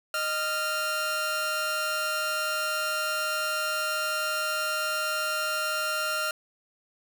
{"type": "tone pair together", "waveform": "sawtooth", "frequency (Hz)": [619, 1390.6], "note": ["D#5", "F6"], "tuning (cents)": [-9, -8], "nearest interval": "octave + major second", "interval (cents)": 1401, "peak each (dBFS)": [-29, -24], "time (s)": [0.14, 6.31], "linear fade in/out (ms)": 2, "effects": []}